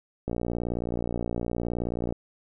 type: click train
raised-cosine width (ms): 2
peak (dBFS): -16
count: 110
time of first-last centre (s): 0.28-2.124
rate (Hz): 59.1
effects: none